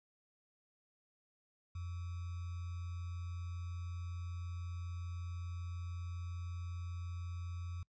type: tone with sample-and-hold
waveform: sine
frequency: 87.31 Hz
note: F2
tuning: in tune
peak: -40 dBFS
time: 1.75-7.83 s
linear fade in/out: 5 ms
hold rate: 1225 Hz
effects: noise-tail reverb RT60 0.1 s tail -24 dB re dry + resampled to 16000 Hz